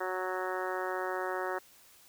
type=harmonic tone; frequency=185 Hz; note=F#3; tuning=in tune; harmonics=2 / 3 / 4 / 5 / 6 / 7 / 8 / 9 / 10; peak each=-37 / -39 / -40 / -41 / -42 / -42 / -43 / -44 / -44 dBFS; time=0-1.59 s; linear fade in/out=10 ms; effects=white hiss -59 dBFS RMS until 2.08 s